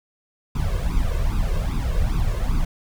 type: noise with flanger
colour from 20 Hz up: brown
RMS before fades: -21 dBFS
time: 0.55-2.65 s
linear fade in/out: 5 ms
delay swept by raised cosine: 0.81 to 1.91 ms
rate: 2.5 Hz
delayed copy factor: +1
effects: none